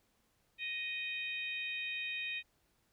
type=harmonic tone; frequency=622.3 Hz; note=D#5; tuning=in tune; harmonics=3 / 4 / 5 / 6; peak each=-46 / -38 / -48 / -45 dBFS; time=0.58-2.43 s; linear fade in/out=50 ms; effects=pink hiss -75 dBFS RMS until 2.92 s